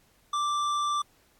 sine tone with hard clipping, 1174.7 Hz, D6, in tune, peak -27 dBFS, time 0.33-1.02 s, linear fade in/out 5 ms, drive 11 dB, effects pink hiss -64 dBFS RMS until 1.39 s + AAC 64 kbps

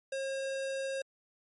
square tone, 539 Hz, C#5, 49 cents flat, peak -34 dBFS, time 0.12-1.02 s, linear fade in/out 5 ms, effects MP3 48 kbps

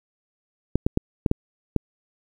clicks, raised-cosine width 3 ms, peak -6 dBFS, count 6, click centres 0.756 / 0.865 / 0.974 / 1.262 / 1.314 / 1.763 s, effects 8-bit

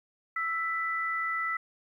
sine tone pair together, 1324 / 1983.8 Hz, E6 / B6, +7 / +7 cents, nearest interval perfect fifth, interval 700 cents, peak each -31 / -31 dBFS, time 0.36-1.57 s, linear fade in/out 5 ms, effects 11-bit

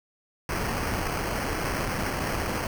pink noise with sample-and-hold, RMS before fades -29 dBFS, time 0.49-2.67 s, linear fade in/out 2 ms, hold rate 3675 Hz, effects none

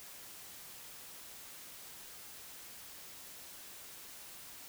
silence, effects white hiss -51 dBFS RMS until 4.68 s

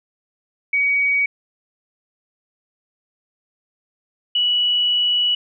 sine tone pair in turn, 2258 / 2941 Hz, C#7 / F#7, +31 / -11 cents, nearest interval perfect fourth, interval 458 cents, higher second, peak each -15 dBFS, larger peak neither, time 0.73-1.26 / 4.35-5.35 s, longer second, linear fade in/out 5 ms, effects none

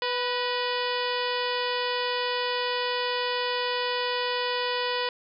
harmonic tone with a mistuned harmonic, 493.9 Hz, B4, in tune, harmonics 1 / 2 / 3 / 4 / 5 / 6 / 7 / 8 / 9 / 10, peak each -30 / -31 / -37 / -35 / -37 / -35 / -37 / -42 / -38 / -41 dBFS, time 0.02-5.09 s, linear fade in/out 2 ms, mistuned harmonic 4, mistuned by -48 cents, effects none

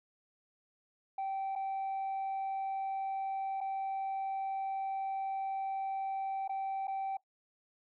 sine tone with dropouts, 776 Hz, G5, 18 cents flat, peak -31 dBFS, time 1.18-7.17 s, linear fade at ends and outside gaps 5 ms, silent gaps 1.554-1.559 / 3.606-3.611 / 6.478-6.493 / 6.872-6.879 s, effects noise-tail reverb RT60 0.1 s tail -19 dB re dry + tanh soft clip ceiling -32 dBFS

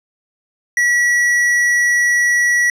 sine tone with tanh clipping, 1935 Hz, B6, 36 cents flat, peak -13 dBFS, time 0.77-2.7 s, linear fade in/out 2 ms, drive 10 dB, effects resampled to 32000 Hz

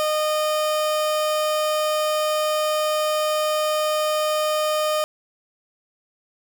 30% pulse tone, 613 Hz, D#5, 26 cents flat, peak -17 dBFS, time 0-5.04 s, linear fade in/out 0 ms, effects none

